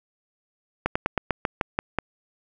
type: slowing click train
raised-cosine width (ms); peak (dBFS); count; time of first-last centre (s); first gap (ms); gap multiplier
0.5; -7; 9; 0.86-1.987; 95; 1.11
effects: none